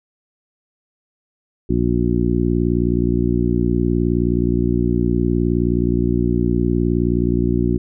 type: harmonic tone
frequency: 59.3 Hz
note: A#1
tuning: 30 cents sharp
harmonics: 1 / 2 / 3 / 4 / 5 / 6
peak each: -22 / -22 / -22 / -22 / -22 / -22 dBFS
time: 1.69-7.78 s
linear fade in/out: 10 ms
effects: none